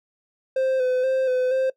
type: tone with vibrato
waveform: triangle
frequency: 516 Hz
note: C5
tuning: 24 cents flat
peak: -17 dBFS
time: 0.56-1.7 s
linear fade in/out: 5 ms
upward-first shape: square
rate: 2.1 Hz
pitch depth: 29 cents each way
effects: noise-tail reverb RT60 0.1 s tail -20 dB re dry